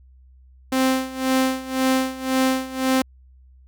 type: tone with tremolo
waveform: sawtooth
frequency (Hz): 261.6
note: C4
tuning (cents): 0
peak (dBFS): -12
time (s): 0.72-3.02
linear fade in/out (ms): 5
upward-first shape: sine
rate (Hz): 1.9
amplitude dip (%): 85
effects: added 64 Hz sine -47 dBFS peak until 3.67 s